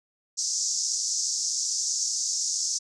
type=band-pass noise; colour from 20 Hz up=pink; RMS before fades=-28 dBFS; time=0.37-2.79 s; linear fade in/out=20 ms; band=5300 to 7100 Hz; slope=48 dB/octave; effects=none